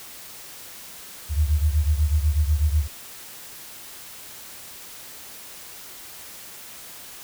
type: beating tone pair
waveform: sine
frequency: 73.42 / 81.52 Hz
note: D2 / E2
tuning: 0 / -19 cents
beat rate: 8.1 Hz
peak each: -19 / -23 dBFS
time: 1.29-2.88 s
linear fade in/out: 50 ms
effects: white hiss -41 dBFS RMS until 7.23 s